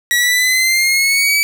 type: exponential sweep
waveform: sawtooth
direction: up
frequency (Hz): 1918 to 2304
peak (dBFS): -8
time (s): 0.11-1.43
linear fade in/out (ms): 0
effects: none

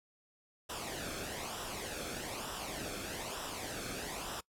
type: noise with flanger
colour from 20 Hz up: pink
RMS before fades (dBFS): -41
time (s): 0.69-4.41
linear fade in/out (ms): 10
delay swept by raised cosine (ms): 0.45 to 1.05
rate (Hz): 1.1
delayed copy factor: -0.6
effects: noise-tail reverb RT60 0.1 s tail -22 dB re dry + low-pass 12000 Hz 12 dB/octave

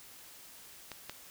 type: clicks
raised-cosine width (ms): 0.2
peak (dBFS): -24 / -22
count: 2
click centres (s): 0.917 / 1.096
effects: white hiss -53 dBFS RMS until 1.3 s

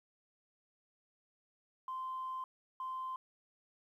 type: tone bursts at uneven times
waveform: sine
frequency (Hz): 1039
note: C6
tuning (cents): -12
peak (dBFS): -37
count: 2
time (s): 1.88-2.44 / 2.8-3.16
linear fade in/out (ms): 2
effects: tanh soft clip ceiling -34 dBFS + 12-bit

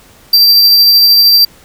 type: tone with tremolo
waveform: square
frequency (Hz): 4699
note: D8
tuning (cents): 0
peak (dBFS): -3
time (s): 0.33-1.45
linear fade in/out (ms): 5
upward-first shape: triangle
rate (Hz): 13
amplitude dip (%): 25
effects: pink hiss -42 dBFS RMS until 1.64 s

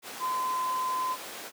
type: tone in noise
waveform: sine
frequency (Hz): 1025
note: C6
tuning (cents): -36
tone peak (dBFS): -27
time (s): 0.19-1.17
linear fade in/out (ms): 50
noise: pink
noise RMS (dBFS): -39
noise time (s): 0.02-1.52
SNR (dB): +9
effects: high-pass 400 Hz 12 dB/octave

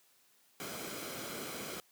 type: noise with comb filter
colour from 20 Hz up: pink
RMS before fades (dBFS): -42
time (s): 0.6-1.8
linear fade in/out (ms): 0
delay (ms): 1.1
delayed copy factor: -0.5
effects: white hiss -68 dBFS RMS until 1.91 s + high-pass 150 Hz 12 dB/octave

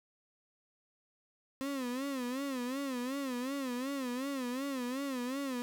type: tone with vibrato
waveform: 35% pulse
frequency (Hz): 261.6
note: C4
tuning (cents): 0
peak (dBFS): -33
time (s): 1.61-5.62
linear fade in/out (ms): 0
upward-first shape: sine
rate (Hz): 2.7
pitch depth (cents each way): 130
effects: none

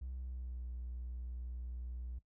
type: tone with pitch glide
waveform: triangle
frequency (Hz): 63.9 to 61.12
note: C2 to B1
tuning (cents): -40 to -17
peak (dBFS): -38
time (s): 0.01-2.19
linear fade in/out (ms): 10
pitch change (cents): -77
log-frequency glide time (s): 0.13-0.65
effects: noise-tail reverb RT60 0.1 s tail -18 dB re dry + tanh soft clip ceiling -36 dBFS

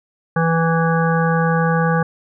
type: harmonic tone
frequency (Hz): 164.81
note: E3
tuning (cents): 0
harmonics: 1 / 3 / 5 / 7 / 9 / 10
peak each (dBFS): -16 / -21 / -23 / -24 / -26 / -26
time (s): 0.36-2.03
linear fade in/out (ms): 5
effects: none

